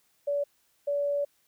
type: tone pair in turn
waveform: sine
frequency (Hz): 573 / 573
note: D5 / D5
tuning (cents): -43 / -43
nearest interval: unison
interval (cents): 0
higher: neither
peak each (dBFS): -25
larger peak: neither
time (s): 0.27-0.44 / 0.87-1.25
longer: second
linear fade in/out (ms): 10
effects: white hiss -69 dBFS RMS until 1.47 s